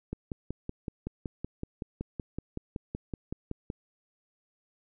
click train, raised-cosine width 3 ms, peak -21 dBFS, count 20, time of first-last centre 0.13-3.701 s, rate 5.32 Hz, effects none

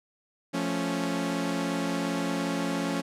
sawtooth chord, F augmented, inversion none, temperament equal, 174.61 / 220 / 277.2 Hz, F3 / A3 / C#4, 0 / 0 / 0 cents, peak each -28 / -30 / -26 dBFS, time 0.53-3.02 s, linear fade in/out 20 ms, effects low-pass 10000 Hz 12 dB/octave

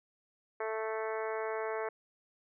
harmonic tone, 220 Hz, A3, in tune, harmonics 2 / 3 / 4 / 5 / 6 / 7 / 8 / 9 / 10, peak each -36 / -40 / -42 / -44 / -46 / -47 / -48 / -49 / -50 dBFS, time 0.6-1.89 s, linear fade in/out 5 ms, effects none

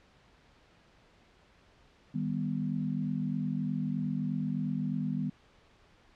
sine chord, Eb augmented, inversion none, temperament equal with one note detuned, 155.56 / 198.73 / 246.9 Hz, Eb3 / G3 / B3, 0 / +24 / 0 cents, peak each -34 dBFS, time 2.14-5.3 s, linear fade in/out 10 ms, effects pink hiss -62 dBFS RMS until 6.15 s + low-pass 4000 Hz 12 dB/octave

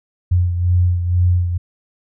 sine beating tone pair, 88.6 / 90.7 Hz, F2 / F#2, +25 / -34 cents, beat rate 2.1 Hz, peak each -13 / -21 dBFS, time 0.31-1.58 s, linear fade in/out 10 ms, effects none

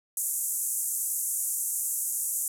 white band-pass noise, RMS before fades -30 dBFS, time 0.17-2.48 s, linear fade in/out 2 ms, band 6900 to 13000 Hz, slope 48 dB/octave, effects none

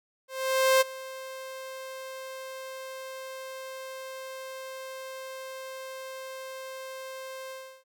sawtooth tone with ADSR envelope, 526 Hz, C5, 9 cents sharp, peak -14 dBFS, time 0.28-7.84 s, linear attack 530 ms, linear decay 20 ms, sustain -20 dB, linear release 330 ms, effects none

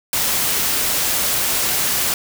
white noise, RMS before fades -19 dBFS, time 0.13-2.14 s, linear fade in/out 2 ms, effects none

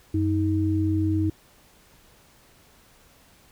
sine tone pair together, 94 / 316.4 Hz, F#2 / D#4, +28 / +29 cents, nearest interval octave + major sixth, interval 2101 cents, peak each -23 dBFS, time 0.14-1.3 s, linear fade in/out 5 ms, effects pink hiss -56 dBFS RMS until 3.51 s

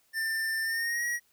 square tone with pitch glide, 1789 to 1906.4 Hz, A6 to A#6, +28 to +38 cents, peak -29 dBFS, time 0.13-1.2 s, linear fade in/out 50 ms, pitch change +110 cents, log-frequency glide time 0.64-1.05 s, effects white hiss -68 dBFS RMS until 1.32 s

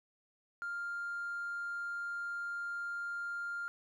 sine tone with hard clipping, 1399 Hz, F6, 3 cents sharp, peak -37 dBFS, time 0.62-3.68 s, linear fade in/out 0 ms, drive 1 dB, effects none

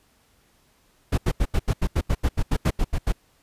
brown noise bursts, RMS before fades -20 dBFS, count 15, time 1.12-3.124 s, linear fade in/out 10 ms, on 58 ms, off 81 ms, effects pink hiss -62 dBFS RMS until 3.42 s + resampled to 32000 Hz

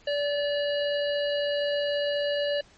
harmonic tone, 578 Hz, D5, 28 cents flat, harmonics 1 / 3 / 5 / 7 / 8, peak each -25 / -35 / -34 / -40 / -42 dBFS, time 0.07-2.61 s, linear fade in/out 5 ms, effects pink hiss -57 dBFS RMS until 2.77 s + MP3 32 kbps

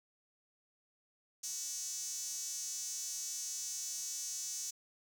sawtooth tone with high-pass filter, 375.1 Hz, F#4, 24 cents sharp, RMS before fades -41 dBFS, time 1.43-4.71 s, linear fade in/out 10 ms, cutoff 6300 Hz, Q 5, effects none

